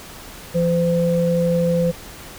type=tone pair together; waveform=sine; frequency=170.8 / 511.8 Hz; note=F3 / C5; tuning=-38 / -38 cents; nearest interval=octave + perfect fifth; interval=1900 cents; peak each=-18 dBFS; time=0.54-1.92 s; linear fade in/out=20 ms; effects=pink hiss -38 dBFS RMS until 2.38 s